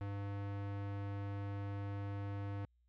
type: tone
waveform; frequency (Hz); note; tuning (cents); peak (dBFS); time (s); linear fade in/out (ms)
square; 100.3; G2; +40; -40; 0.01-2.65; 0
effects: added 60 Hz sine -70 dBFS peak until 2.88 s + low-pass 2000 Hz 12 dB/octave